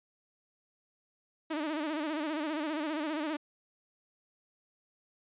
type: tone with vibrato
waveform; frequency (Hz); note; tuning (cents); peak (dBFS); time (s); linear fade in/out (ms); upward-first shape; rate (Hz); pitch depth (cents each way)
sawtooth; 305.9; D#4; -29; -28; 1.5-3.37; 10; sine; 15; 100
effects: resampled to 8000 Hz